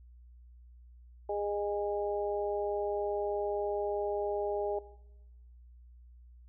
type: harmonic tone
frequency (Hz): 204.8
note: G#3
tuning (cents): -24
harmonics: 2 / 3 / 4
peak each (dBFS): -34 / -36 / -37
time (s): 1.29-4.79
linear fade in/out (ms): 5
effects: noise-tail reverb RT60 1.0 s tail -19 dB re dry + added 60 Hz sine -52 dBFS peak until 6.48 s